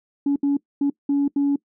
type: tone bursts at uneven times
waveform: sine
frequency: 282.5 Hz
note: C#4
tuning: 33 cents sharp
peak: -15 dBFS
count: 5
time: 0.26-0.36 / 0.43-0.57 / 0.81-0.9 / 1.09-1.28 / 1.36-1.56 s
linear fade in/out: 5 ms
effects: noise-tail reverb RT60 0.1 s tail -22 dB re dry + tanh soft clip ceiling -14 dBFS